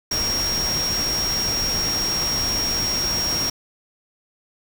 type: tone in noise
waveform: sine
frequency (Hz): 5588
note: F8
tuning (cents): 0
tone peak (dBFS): -21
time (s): 0.11-3.5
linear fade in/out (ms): 5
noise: pink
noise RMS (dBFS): -28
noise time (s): 0.11-3.5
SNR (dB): +4
effects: none